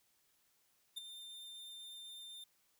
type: tone with ADSR envelope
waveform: 45% pulse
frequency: 3604 Hz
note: A7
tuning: 41 cents sharp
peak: -39 dBFS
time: 0.96-2.44 s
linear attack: 17 ms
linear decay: 13 ms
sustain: -10 dB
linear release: 4 ms
effects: white hiss -75 dBFS RMS until 2.79 s